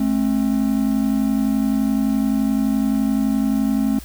triangle tone pair together, 215.6 / 267.3 Hz, A3 / C4, -35 / +37 cents, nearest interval major third, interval 372 cents, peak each -17 dBFS, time 0-3.99 s, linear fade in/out 5 ms, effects added 60 Hz sine -36 dBFS peak until 4.04 s + white hiss -42 dBFS RMS until 4.04 s

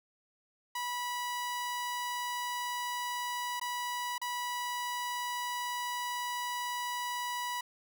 sawtooth tone with dropouts, 978 Hz, B5, 17 cents flat, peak -30 dBFS, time 0.75-7.61 s, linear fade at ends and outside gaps 5 ms, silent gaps 3.598-3.613 / 4.181-4.215 s, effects none

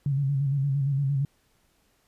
sine tone with vibrato, 138.8 Hz, C#3, 3 cents sharp, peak -22 dBFS, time 0.06-1.25 s, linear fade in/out 2 ms, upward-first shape square, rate 8.7 Hz, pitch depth 50 cents each way, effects pink hiss -67 dBFS RMS until 2.07 s + resampled to 32000 Hz

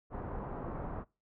pink low-pass noise, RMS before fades -40 dBFS, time 0.1-1.05 s, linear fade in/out 50 ms, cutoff 1200 Hz, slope 24 dB/octave, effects noise-tail reverb RT60 0.3 s tail -24 dB re dry

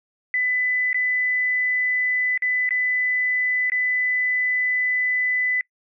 sine tone with dropouts, 2000 Hz, B6, 21 cents sharp, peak -19 dBFS, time 0.34-5.61 s, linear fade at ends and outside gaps 1 ms, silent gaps 0.93-0.944 / 2.376-2.422 / 2.691-2.707 / 3.699-3.719 s, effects noise-tail reverb RT60 0.1 s tail -24 dB re dry

